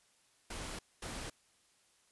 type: noise bursts at uneven times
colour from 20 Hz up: pink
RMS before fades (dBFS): -43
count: 2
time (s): 0.5-0.79 / 1.02-1.3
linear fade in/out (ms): 5
effects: white hiss -70 dBFS RMS until 2.11 s + resampled to 24000 Hz